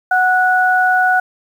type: tone pair together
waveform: sine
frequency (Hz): 740 / 1471.1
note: F#5 / F#6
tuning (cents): 0 / -10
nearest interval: octave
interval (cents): 1190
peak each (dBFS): -13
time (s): 0.11-1.2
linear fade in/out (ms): 5
effects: 7-bit